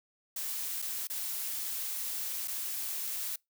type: noise with dropouts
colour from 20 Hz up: blue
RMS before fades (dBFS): -36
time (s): 0.36-3.36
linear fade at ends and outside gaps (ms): 5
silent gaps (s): 0.819-0.822 / 1.072-1.099 / 2.476-2.479
effects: noise-tail reverb RT60 0.2 s tail -26 dB re dry

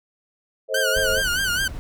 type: chord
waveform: sine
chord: A diminished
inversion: none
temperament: just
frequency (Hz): 440 / 528 / 633.6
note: A4 / C5 / Eb5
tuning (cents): 0 / +16 / +31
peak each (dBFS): -28 / -24 / -27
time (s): 0.68-1.23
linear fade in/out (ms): 50
type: tone with vibrato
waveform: sawtooth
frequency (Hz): 1502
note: F#6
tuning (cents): +26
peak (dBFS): -17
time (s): 0.74-1.68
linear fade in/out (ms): 5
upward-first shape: sine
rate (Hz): 4.8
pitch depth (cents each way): 110
type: noise with tremolo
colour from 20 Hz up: brown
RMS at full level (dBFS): -31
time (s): 0.96-1.79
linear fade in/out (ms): 0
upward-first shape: triangle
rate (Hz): 14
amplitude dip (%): 30
effects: none

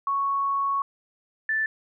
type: tone pair in turn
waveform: sine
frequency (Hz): 1108.7 / 1760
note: C#6 / A6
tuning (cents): 0 / 0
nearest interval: minor sixth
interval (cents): 800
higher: second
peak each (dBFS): -22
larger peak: neither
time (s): 0.07-0.82 / 1.49-1.66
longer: first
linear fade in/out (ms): 2
effects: none

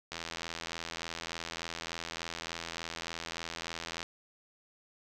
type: click train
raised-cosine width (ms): 0.2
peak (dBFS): -20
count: 327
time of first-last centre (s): 0.12-4.029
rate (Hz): 83.4
effects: none

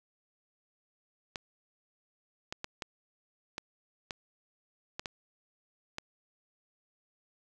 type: clicks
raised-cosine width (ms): 0.2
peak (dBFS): -19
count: 9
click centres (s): 1.358 / 2.525 / 2.644 / 2.822 / 3.581 / 4.108 / 4.995 / 5.058 / 5.984
effects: none

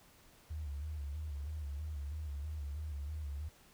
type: tone with vibrato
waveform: sine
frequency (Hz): 74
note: D2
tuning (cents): +14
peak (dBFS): -38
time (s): 0.5-3.49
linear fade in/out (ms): 10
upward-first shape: square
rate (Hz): 3.1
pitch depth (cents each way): 70
effects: pink hiss -63 dBFS RMS until 3.73 s

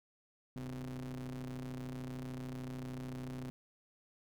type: ring-modulated tone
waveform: 45% pulse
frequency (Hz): 60.2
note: B1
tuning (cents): -44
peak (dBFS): -38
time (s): 0.56-3.5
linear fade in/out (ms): 0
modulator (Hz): 194
effects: none

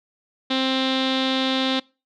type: tone with low-pass filter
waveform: sawtooth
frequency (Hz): 263.1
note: C4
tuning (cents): +10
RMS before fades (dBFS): -22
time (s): 0.5-1.8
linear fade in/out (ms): 10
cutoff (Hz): 3700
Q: 6.8
effects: noise-tail reverb RT60 0.3 s tail -24 dB re dry

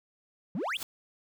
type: exponential sweep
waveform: triangle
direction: up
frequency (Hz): 155.4 to 3608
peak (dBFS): -28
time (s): 0.55-0.77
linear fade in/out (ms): 2
type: noise with exponential growth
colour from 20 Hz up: white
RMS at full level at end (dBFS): -33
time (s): 0.71-0.83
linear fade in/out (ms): 2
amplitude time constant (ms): 24
effects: none

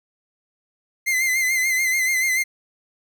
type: tone with vibrato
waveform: 45% pulse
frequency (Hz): 2069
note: C7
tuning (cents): -20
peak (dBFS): -18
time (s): 1.06-2.44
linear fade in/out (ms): 20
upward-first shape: sine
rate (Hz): 6.9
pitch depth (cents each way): 51
effects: none

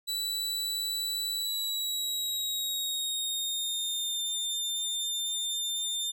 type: tone with pitch glide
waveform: sawtooth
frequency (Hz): 3951 to 3602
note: B7 to A7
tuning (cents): 0 to +40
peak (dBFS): -27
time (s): 0.07-6.12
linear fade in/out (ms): 20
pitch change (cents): -160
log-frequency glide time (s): 1.33-4.23
effects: none

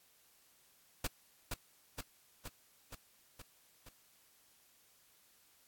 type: noise with echo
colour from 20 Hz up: pink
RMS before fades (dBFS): -35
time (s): 1.04-1.07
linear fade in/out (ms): 5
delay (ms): 470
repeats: 6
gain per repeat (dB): -3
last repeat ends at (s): 3.89
effects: white hiss -68 dBFS RMS until 5.67 s + AAC 64 kbps

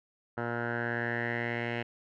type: tone with low-pass filter sweep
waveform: 10% pulse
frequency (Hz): 118.3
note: A#2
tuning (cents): +26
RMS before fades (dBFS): -33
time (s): 0.37-1.83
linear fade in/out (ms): 10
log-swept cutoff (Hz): 1300 to 2400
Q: 5.8
effects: none

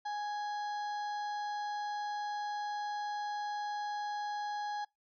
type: harmonic tone with a mistuned harmonic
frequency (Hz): 830.6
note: G#5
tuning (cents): 0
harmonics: 1 / 2 / 4 / 5 / 6 / 7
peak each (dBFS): -35 / -45 / -55 / -52 / -59 / -61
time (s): 0.05-4.85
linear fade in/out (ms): 10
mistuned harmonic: 7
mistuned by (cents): +65
effects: noise-tail reverb RT60 0.2 s tail -25 dB re dry

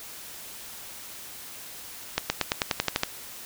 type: accelerating click train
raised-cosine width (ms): 0.2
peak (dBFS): -5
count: 10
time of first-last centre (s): 2.18-3.034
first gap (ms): 120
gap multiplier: 0.94
effects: white hiss -42 dBFS RMS until 3.45 s

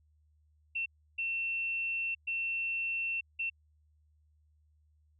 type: tone bursts at uneven times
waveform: sine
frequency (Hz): 2700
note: E7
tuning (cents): +41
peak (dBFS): -31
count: 4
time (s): 0.75-0.86 / 1.18-2.15 / 2.27-3.21 / 3.39-3.5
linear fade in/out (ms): 10
effects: added 76 Hz sine -65 dBFS peak until 5.19 s

